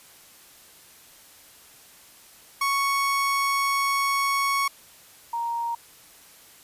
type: tone pair in turn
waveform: 30% pulse / sine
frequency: 1108.7 / 934.1 Hz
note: C#6 / A#5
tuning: 0 / +3 cents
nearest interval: minor third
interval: 297 cents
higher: first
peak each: -19 / -25 dBFS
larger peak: first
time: 2.61-4.68 / 5.33-5.75 s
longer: first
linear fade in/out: 5 ms
effects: white hiss -51 dBFS RMS until 6.63 s + resampled to 32000 Hz